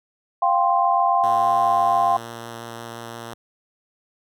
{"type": "chord", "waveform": "sine", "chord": "F suspended second", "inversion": "none", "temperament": "just", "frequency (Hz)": [698.5, 785.8, 1047.7], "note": ["F5", "G5", "C6"], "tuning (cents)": [0, 4, 2], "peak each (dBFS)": -20, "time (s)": [0.42, 2.17], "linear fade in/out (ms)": 5}
{"type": "tone with vibrato", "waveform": "5% pulse", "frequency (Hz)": 116.54, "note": "A#2", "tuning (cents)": 0, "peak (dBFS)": -22, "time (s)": [1.23, 3.34], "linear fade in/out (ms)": 5, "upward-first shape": "sine", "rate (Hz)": 5.8, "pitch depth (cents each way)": 10}
{"effects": []}